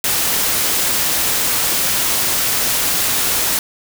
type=noise; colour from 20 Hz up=white; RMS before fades=-17 dBFS; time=0.04-3.59 s; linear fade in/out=2 ms; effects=none